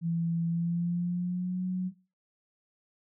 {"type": "tone with pitch glide", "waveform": "sine", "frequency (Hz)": [167.5, 183.72], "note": ["E3", "F#3"], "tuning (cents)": [28, -12], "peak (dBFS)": -27, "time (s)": [0.01, 1.92], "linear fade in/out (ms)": 50, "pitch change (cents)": 160, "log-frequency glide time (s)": [0.47, 1.65], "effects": ["noise-tail reverb RT60 0.3 s tail -18 dB re dry"]}